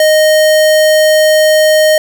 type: tone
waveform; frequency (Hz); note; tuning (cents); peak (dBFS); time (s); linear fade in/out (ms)
square; 620; D#5; -6; -6; 0-1.98; 2
effects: 7-bit